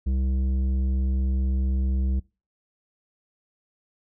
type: tone with tanh clipping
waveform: triangle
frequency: 65.41 Hz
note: C2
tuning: in tune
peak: -23 dBFS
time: 0.06-2.2 s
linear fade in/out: 10 ms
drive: 14 dB
effects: noise-tail reverb RT60 0.3 s tail -23 dB re dry